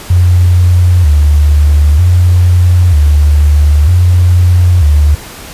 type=tone with vibrato; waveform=sine; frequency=81.1 Hz; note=E2; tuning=28 cents flat; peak=-3 dBFS; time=0.1-5.15 s; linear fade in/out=5 ms; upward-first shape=square; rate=0.53 Hz; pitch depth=160 cents each way; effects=pink hiss -28 dBFS RMS until 5.53 s + resampled to 32000 Hz